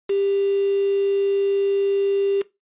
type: tone with quantisation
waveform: sine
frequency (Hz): 396.5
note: G4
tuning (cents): +20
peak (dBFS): -18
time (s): 0.09-2.42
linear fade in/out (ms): 10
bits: 5
effects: noise-tail reverb RT60 0.2 s tail -18 dB re dry + resampled to 8000 Hz